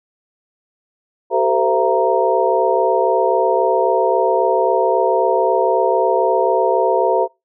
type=tone cluster; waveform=sine; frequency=383.9 / 447.7 / 515 / 675 / 933 Hz; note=G4 / A4 / C5 / E5 / A#5; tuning=-36 / +30 / -28 / +41 / +1 cents; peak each=-19 dBFS; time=1.3-7.28 s; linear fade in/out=50 ms; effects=noise-tail reverb RT60 0.2 s tail -21 dB re dry